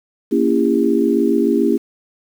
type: chord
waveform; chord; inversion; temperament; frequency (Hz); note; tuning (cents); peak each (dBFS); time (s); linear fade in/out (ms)
sine; A# diminished seventh; none; just; 233.1 / 279.7 / 335.6 / 402.8; A#3 / C#4 / E4 / G4; 0 / +16 / +31 / +47; -18; 0.31-1.78; 20
effects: 7-bit